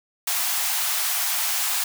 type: high-pass noise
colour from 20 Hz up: white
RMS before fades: -24 dBFS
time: 0.27-1.84 s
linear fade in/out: 5 ms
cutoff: 650 Hz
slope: 96 dB/octave
effects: none